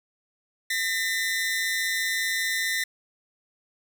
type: tone pair together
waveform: sawtooth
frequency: 1818 / 2003 Hz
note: A#6 / B6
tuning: -44 / +24 cents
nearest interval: major second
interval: 168 cents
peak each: -24 dBFS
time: 0.7-2.84 s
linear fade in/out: 5 ms
effects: none